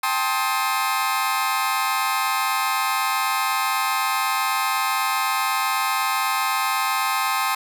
sawtooth chord, A half-diminished seventh, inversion third, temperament just, 792 / 880 / 1056 / 1267.2 Hz, G5 / A5 / C6 / Eb6, +18 / 0 / +16 / +31 cents, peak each -23 / -24 / -20 / -22 dBFS, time 0.03-7.55 s, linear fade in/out 5 ms, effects none

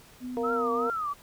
sine tone, 250.5 Hz, B3, 25 cents sharp, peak -33 dBFS, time 0.2-0.91 s, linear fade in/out 50 ms
harmonic tone, 233.1 Hz, A#3, in tune, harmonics 2 / 3 / 4, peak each -28 / -36 / -39 dBFS, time 0.37-0.9 s, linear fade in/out 0 ms
sine tone with vibrato, 1259 Hz, D#6, 20 cents sharp, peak -28 dBFS, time 0.43-1.14 s, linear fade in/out 20 ms, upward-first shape triangle, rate 2.6 Hz, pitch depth 180 cents each way
effects pink hiss -54 dBFS RMS until 1.22 s

